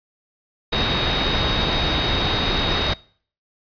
sine tone in noise, 3758 Hz, A#7, 13 cents sharp, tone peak -23 dBFS, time 0.72-2.94 s, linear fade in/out 10 ms, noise pink, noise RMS -21 dBFS, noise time 0.72-2.94 s, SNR -5 dB, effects noise-tail reverb RT60 0.5 s tail -23 dB re dry + resampled to 11025 Hz

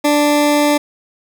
20% pulse tone, 293.8 Hz, D4, 1 cent sharp, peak -6 dBFS, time 0.04-0.78 s, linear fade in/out 10 ms, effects none

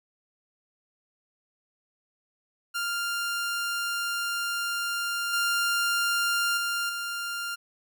sawtooth tone with level steps, 1396.9 Hz, F6, in tune, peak -24 / -20 / -23 / -27 dBFS, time 2.74-7.56 s, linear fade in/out 20 ms, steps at 5.33 / 6.57 / 6.89 s, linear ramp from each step 5 ms, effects none

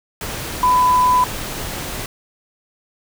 sine tone in noise, 1000 Hz, B5, 21 cents sharp, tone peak -11 dBFS, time 0.63-1.24 s, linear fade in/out 2 ms, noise pink, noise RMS -27 dBFS, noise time 0.21-2.06 s, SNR +13 dB, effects none

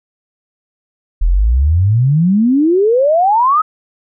sine exponential sweep, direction up, 38.17 to 1300 Hz, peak -8 dBFS, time 1.21-3.62 s, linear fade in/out 10 ms, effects none

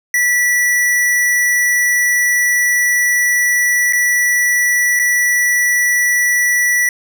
square tone with dropouts, 1955 Hz, B6, 18 cents flat, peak -12 dBFS, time 0.14-6.89 s, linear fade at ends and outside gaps 2 ms, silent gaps 3.926-3.932 / 4.992-4.996 s, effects none

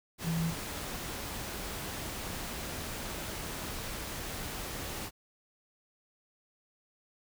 sine tone in noise, 164.81 Hz, E3, in tune, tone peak -29 dBFS, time 0.23-0.54 s, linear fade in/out 50 ms, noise pink, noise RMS -39 dBFS, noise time 0.18-5.11 s, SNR +7 dB, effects none

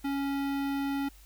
square tone with notch filter, 278.1 Hz, C#4, 6 cents sharp, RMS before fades -31 dBFS, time 0.04-1.09 s, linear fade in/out 10 ms, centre 7500 Hz, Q 0.53, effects added 50 Hz sine -52 dBFS peak until 1.25 s + white hiss -59 dBFS RMS until 1.25 s

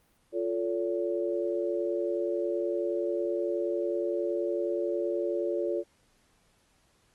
sine chord, F augmented, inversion none, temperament equal with one note detuned, 349.2 / 440 / 568 Hz, F4 / A4 / C#5, 0 / 0 / +42 cents, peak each -30 / -33 / -32 dBFS, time 0.32-5.84 s, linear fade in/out 50 ms, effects pink hiss -67 dBFS RMS until 7.14 s + Opus 32 kbps

